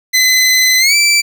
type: tone with pitch glide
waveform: 20% pulse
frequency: 2028 to 2330 Hz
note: B6 to D7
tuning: +45 to -14 cents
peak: -3 dBFS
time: 0.13-1.22 s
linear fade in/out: 20 ms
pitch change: +241 cents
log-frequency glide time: 0.79-0.95 s
effects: none